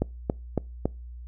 click train, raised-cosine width 2 ms, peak -10 dBFS, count 4, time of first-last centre 0.02-0.856 s, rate 3.59 Hz, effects noise-tail reverb RT60 0.3 s tail -26 dB re dry + added 60 Hz sine -38 dBFS peak until 1.27 s

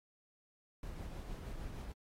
brown noise with tremolo, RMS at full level -43 dBFS, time 0.83-1.92 s, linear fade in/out 2 ms, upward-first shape triangle, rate 6.5 Hz, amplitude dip 35%, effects AAC 48 kbps

